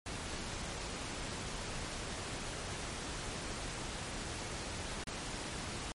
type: noise with dropouts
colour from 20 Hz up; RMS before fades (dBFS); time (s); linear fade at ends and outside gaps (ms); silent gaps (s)
pink; -41; 0.06-5.92; 1; 5.038-5.07
effects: low-pass 10000 Hz 12 dB/octave + MP3 48 kbps